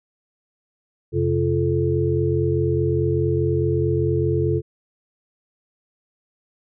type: tone cluster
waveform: sine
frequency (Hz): 89.2 / 134 / 344.7 / 433.1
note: F2 / C3 / F4 / A4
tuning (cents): +37 / +42 / -23 / -27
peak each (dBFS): -24 / -22 / -23 / -23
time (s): 1.12-4.62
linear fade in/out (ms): 50
effects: none